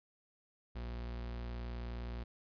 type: tone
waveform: 40% pulse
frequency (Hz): 59.2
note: A#1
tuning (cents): +27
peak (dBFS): -39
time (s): 0.75-2.24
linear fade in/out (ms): 10
effects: resampled to 11025 Hz